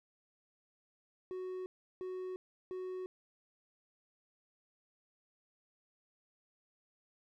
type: tone bursts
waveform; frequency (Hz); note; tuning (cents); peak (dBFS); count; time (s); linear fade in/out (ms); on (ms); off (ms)
triangle; 370; F#4; 0; -37; 3; 1.31-3.06; 0; 350; 350
effects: none